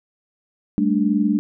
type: chord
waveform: sine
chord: G suspended second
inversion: none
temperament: equal with one note detuned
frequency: 199.19 / 220 / 293.7 Hz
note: G3 / A3 / D4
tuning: +28 / 0 / 0 cents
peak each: -20 dBFS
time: 0.78-1.39 s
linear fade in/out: 0 ms
effects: none